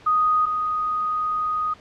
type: tone pair in turn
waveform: sine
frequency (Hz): 1244.5 / 1244.5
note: D#6 / D#6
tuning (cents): 0 / 0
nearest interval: unison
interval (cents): 0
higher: neither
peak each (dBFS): -16 / -21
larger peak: first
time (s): 0.06-0.46 / 0.46-1.74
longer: second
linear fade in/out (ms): 10
effects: pink hiss -48 dBFS RMS until 1.8 s + low-pass 4000 Hz 12 dB/octave